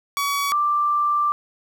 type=tone pair in turn; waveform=sawtooth / sine; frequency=1132 / 1178.8 Hz; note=C#6 / D6; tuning=+36 / +6 cents; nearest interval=minor second; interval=70 cents; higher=second; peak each=-17 dBFS; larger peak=neither; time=0.17-0.52 / 0.52-1.32 s; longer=second; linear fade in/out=0 ms; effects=9-bit